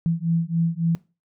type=beating tone pair; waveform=sine; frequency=164.81 / 168.41 Hz; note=E3 / E3; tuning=0 / +37 cents; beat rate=3.6 Hz; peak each=-23 dBFS; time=0.06-0.95 s; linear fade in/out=0 ms; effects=noise-tail reverb RT60 0.3 s tail -21 dB re dry